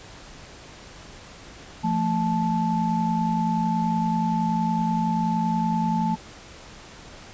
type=tone cluster; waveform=sine; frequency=172.5 / 223.1 / 873 Hz; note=F3 / A3 / A5; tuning=-21 / +24 / -14 cents; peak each=-25 dBFS; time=1.83-6.16 s; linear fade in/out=20 ms; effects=pink hiss -44 dBFS RMS until 7.33 s + resampled to 16000 Hz